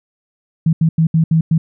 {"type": "tone bursts at uneven times", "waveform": "sine", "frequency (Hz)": 161.7, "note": "E3", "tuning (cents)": -33, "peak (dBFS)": -9, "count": 6, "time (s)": [[0.66, 0.73], [0.81, 0.89], [0.98, 1.07], [1.14, 1.24], [1.31, 1.41], [1.51, 1.58]], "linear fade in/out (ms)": 5, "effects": []}